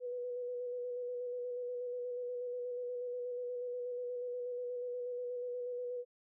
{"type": "tone with vibrato", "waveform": "sine", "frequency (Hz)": 491.8, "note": "B4", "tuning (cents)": -7, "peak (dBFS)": -37, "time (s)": [0, 6.05], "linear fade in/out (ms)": 50, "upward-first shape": "square", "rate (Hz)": 8.3, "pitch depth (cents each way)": 17, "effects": []}